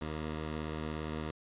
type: tone pair together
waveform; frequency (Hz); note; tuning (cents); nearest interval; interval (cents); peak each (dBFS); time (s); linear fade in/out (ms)
10% pulse; 77.44 / 235.7; D#2 / A#3; -8 / +19; octave + perfect fifth; 1927; -28 / -39; 0.01-1.31; 5
effects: resampled to 8000 Hz